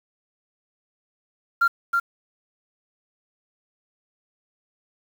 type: tone with echo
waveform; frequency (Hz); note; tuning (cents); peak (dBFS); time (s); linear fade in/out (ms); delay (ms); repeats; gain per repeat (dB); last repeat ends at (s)
sine; 1385; F6; -15; -13; 1.61-1.68; 10; 320; 1; -4; 2
effects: tanh soft clip ceiling -13 dBFS + 7-bit